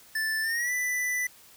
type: tone with pitch glide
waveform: square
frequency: 1760 to 1987 Hz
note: A6 to B6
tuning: 0 to +10 cents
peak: -27 dBFS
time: 0.15-1.27 s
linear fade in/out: 5 ms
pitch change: +210 cents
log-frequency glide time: 0.42-0.72 s
effects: white hiss -54 dBFS RMS until 1.56 s